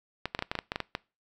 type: clicks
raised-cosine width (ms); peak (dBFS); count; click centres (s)
0.3; -14; 11; 0.256 / 0.349 / 0.391 / 0.424 / 0.515 / 0.553 / 0.589 / 0.719 / 0.759 / 0.803 / 0.951
effects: noise-tail reverb RT60 0.3 s tail -23 dB re dry